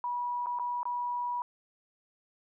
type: tone with dropouts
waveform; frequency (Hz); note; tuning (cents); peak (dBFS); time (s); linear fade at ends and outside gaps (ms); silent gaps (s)
sine; 972; B5; -28; -30; 0.04-1.42; 1; 0.46-0.468 / 0.588-0.596 / 0.831-0.854
effects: none